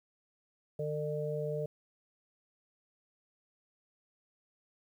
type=harmonic tone; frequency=150.2 Hz; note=D3; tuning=39 cents sharp; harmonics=1 / 3 / 4; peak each=-37 / -36 / -38 dBFS; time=0.79-1.66 s; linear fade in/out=5 ms; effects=11-bit